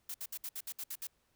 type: noise bursts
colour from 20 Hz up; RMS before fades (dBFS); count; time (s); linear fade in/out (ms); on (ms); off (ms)
blue; -41; 9; 0.09-1.071; 5; 53; 63
effects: pink hiss -75 dBFS RMS until 1.35 s